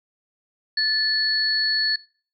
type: tone pair together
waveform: sine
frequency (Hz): 1746 / 4400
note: A6 / C#8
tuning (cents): -14 / -14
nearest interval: octave + major third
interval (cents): 1600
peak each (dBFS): -24 / -20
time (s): 0.77-1.96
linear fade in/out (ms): 5
effects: noise-tail reverb RT60 0.4 s tail -20 dB re dry